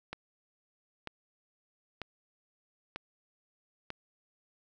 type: click train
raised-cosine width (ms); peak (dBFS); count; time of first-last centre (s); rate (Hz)
0.3; -22; 5; 0.13-3.904; 1.06
effects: none